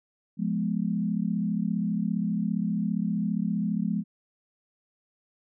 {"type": "chord", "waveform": "sine", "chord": "F diminished", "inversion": "none", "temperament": "equal with one note detuned", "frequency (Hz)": [174.61, 209.6, 246.9], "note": ["F3", "Ab3", "Cb4"], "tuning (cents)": [0, 16, 0], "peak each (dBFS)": [-29, -27, -33], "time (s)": [0.37, 4.04], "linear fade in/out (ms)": 50, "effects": []}